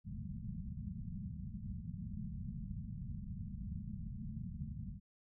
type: low-pass noise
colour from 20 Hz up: white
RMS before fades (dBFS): -44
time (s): 0.04-5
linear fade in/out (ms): 50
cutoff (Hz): 220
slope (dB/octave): 96
effects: none